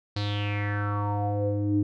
square tone with low-pass filter sweep, 102.8 Hz, G#2, 17 cents flat, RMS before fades -27 dBFS, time 0.16-1.83 s, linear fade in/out 5 ms, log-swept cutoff 4400 to 280 Hz, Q 5.9, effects none

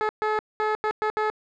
15% pulse tone bursts at uneven times, 429.1 Hz, A4, 43 cents flat, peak -15 dBFS, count 6, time 0.01-0.09 / 0.22-0.39 / 0.6-0.75 / 0.84-0.91 / 1.02-1.1 / 1.17-1.3 s, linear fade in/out 0 ms, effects low-pass 2000 Hz 12 dB/octave

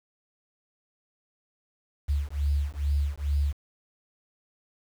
sine beating tone pair, 70.6 / 72.9 Hz, C#2 / D2, +32 / -12 cents, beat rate 2.3 Hz, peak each -27 dBFS, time 2.08-3.53 s, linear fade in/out 20 ms, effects 8-bit

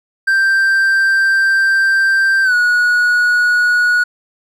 triangle tone with pitch glide, 1572 to 1458.3 Hz, G6 to F#6, +4 to -26 cents, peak -8 dBFS, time 0.27-4.04 s, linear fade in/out 10 ms, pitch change -130 cents, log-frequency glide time 2.43-2.54 s, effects none

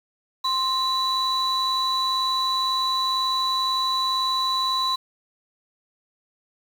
sine tone pair together, 1046.5 / 3951 Hz, C6 / B7, 0 / 0 cents, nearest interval octave + major seventh, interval 2300 cents, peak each -22 dBFS, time 0.44-4.96 s, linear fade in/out 10 ms, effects tanh soft clip ceiling -16 dBFS + 7-bit

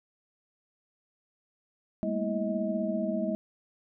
sine tone cluster, 201 / 221.7 / 236.7 / 325.6 / 632 Hz, G3 / A3 / A#3 / E4 / D#5, +44 / +13 / +27 / -21 / +27 cents, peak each -32 / -35 / -36 / -36 / -32 dBFS, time 2.03-3.35 s, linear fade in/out 0 ms, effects none

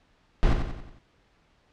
brown noise with echo, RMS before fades -19 dBFS, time 0.43-0.53 s, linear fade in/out 0 ms, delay 91 ms, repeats 5, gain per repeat -6 dB, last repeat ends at 0.985 s, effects pink hiss -64 dBFS RMS until 1.72 s + low-pass 4000 Hz 12 dB/octave

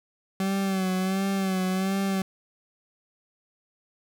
40% pulse tone with vibrato, 190.6 Hz, G3, 48 cents flat, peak -23 dBFS, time 0.4-2.22 s, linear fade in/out 2 ms, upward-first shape sine, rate 1.4 Hz, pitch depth 47 cents each way, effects none

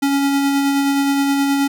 square tone with tremolo, 278.7 Hz, C#4, 9 cents sharp, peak -14 dBFS, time 0.02-1.68 s, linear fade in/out 10 ms, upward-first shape sine, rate 9.5 Hz, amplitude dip 25%, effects none

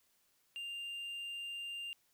triangle tone, 2794 Hz, F7, in tune, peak -39 dBFS, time 0.56-1.93 s, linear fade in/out 0 ms, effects white hiss -74 dBFS RMS until 2.13 s

